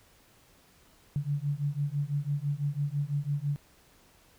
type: beating tone pair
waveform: sine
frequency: 141.1 / 147.1 Hz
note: C#3 / D3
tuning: +31 / +3 cents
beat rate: 6 Hz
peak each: -31 dBFS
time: 1.16-3.56 s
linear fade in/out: 0 ms
effects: pink hiss -61 dBFS RMS until 4.38 s